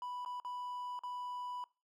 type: tone with dropouts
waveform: triangle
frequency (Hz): 987.8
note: B5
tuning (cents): 0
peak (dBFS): -38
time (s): 0.02-1.64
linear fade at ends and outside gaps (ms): 1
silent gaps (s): 0.249-0.26 / 0.4-0.448 / 0.991-1.035
effects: noise-tail reverb RT60 0.3 s tail -21 dB re dry